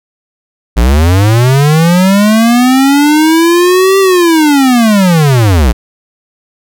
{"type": "linear two-way sweep", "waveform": "square", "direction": "up then down", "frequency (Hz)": [52.9, 392, 52.9], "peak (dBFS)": -5, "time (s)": [0.76, 5.73], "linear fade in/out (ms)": 20, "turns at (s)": 3.99, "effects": []}